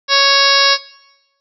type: harmonic tone with a mistuned harmonic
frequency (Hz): 554.4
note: C#5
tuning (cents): 0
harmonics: 1 / 2 / 3 / 4 / 5 / 6 / 7 / 8 / 9 / 10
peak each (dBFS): -20 / -16 / -17 / -20 / -21 / -22 / -16 / -20 / -17 / -18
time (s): 0.08-0.78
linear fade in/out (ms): 50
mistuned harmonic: 8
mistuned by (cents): -22
effects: noise-tail reverb RT60 1.0 s tail -19 dB re dry